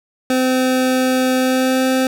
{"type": "tone with pitch glide", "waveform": "25% pulse", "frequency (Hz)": [257.2, 260.2], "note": ["C4", "C4"], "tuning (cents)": [-30, -9], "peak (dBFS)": -10, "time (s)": [0.3, 2.07], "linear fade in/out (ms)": 2, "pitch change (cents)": 21, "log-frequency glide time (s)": [1.35, 1.86], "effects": []}